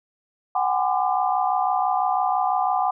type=tone cluster; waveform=sine; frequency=745 / 811 / 1023 / 1191 Hz; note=F#5 / G#5 / C6 / D6; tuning=+12 / -41 / -39 / +24 cents; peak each=-22 / -24 / -27 / -28 dBFS; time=0.55-2.91 s; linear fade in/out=5 ms; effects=none